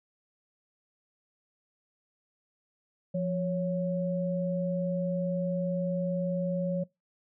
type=tone pair together; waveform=sine; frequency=174.63 / 554.4 Hz; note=F3 / C#5; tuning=0 / 0 cents; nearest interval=octave + minor sixth; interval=2000 cents; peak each=-29 / -31 dBFS; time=3.14-6.84 s; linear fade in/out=10 ms; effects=noise-tail reverb RT60 0.2 s tail -22 dB re dry